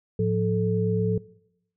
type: tone cluster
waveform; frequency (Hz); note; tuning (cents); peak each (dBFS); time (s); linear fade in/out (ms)
sine; 108.3 / 177.3 / 436.5; A2 / F3 / A4; -27 / +26 / -14; -25; 0.19-1.18; 5
effects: noise-tail reverb RT60 0.8 s tail -21 dB re dry